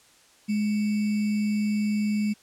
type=tone with sample-and-hold; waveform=sine; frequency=210 Hz; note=G#3; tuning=19 cents sharp; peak=-22 dBFS; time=0.48-2.34 s; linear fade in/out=20 ms; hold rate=2450 Hz; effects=white hiss -57 dBFS RMS until 2.42 s + low-pass 9000 Hz 12 dB/octave